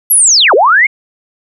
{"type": "linear two-way sweep", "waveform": "sine", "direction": "down then up", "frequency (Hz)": [11770, 355.4, 2232], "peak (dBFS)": -4, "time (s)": [0.1, 0.87], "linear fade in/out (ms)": 10, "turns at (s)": 0.54, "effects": []}